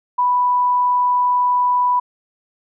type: tone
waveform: sine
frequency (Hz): 987.8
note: B5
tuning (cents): 0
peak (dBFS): -13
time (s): 0.18-2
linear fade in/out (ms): 10
effects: none